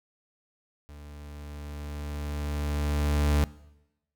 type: tone with level ramp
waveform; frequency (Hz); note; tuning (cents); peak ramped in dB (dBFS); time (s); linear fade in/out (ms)
40% pulse; 73.42; D2; 0; -43 to -19; 0.89-3.44; 0
effects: noise-tail reverb RT60 0.9 s tail -20 dB re dry